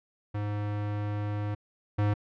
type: tone pair in turn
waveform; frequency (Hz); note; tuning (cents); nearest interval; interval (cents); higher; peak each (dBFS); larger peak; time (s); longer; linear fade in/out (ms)
square; 103.83 / 103.83; G#2 / G#2; 0 / 0; unison; 0; neither; -30 / -24; second; 0.34-1.55 / 1.98-2.14; first; 10
effects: low-pass 2000 Hz 12 dB/octave